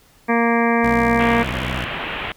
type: harmonic tone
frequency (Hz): 233.1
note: A#3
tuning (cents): 0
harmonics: 1 / 2 / 3 / 4 / 5 / 7 / 8 / 9 / 10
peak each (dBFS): -18 / -21 / -23 / -24 / -25 / -26 / -27 / -28 / -28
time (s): 0.28-1.44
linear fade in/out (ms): 20
type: tone with vibrato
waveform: 15% pulse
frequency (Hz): 63.3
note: B1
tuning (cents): +43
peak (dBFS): -18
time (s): 0.83-1.85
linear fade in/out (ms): 10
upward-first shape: sine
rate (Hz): 13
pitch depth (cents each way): 160
type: low-pass noise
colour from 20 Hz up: white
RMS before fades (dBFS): -27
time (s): 1.19-2.32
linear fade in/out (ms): 2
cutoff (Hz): 3100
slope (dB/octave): 48
effects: pink hiss -53 dBFS RMS until 2.36 s